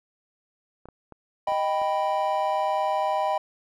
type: clicks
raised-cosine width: 1 ms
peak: -29 dBFS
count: 6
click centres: 0.856 / 0.887 / 1.123 / 1.485 / 1.52 / 1.817 s
type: chord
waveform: triangle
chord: Eb augmented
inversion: none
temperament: equal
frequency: 622.3 / 784 / 987.8 Hz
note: Eb5 / G5 / B5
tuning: 0 / 0 / 0 cents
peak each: -25 / -24 / -26 dBFS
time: 1.47-3.38 s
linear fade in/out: 5 ms
effects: none